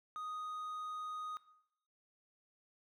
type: tone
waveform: triangle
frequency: 1244.5 Hz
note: D#6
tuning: in tune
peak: -39 dBFS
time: 0.16-1.37 s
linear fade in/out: 0 ms
effects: noise-tail reverb RT60 0.8 s tail -17 dB re dry